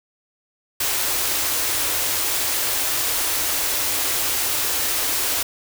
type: band-stop noise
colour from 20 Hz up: white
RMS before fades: -22 dBFS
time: 0.8-5.43 s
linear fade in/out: 5 ms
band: 130 to 260 Hz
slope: 96 dB/octave
effects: none